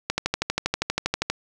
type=click train; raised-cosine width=0.2 ms; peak=-5 dBFS; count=16; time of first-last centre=0.1-1.3 s; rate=12.5 Hz; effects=none